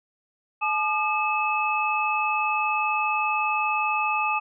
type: tone cluster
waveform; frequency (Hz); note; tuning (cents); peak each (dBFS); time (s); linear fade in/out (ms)
sine; 854 / 1209 / 2590; G#5 / D6 / E7; +48 / +50 / -31; -26; 0.61-4.4; 20
effects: none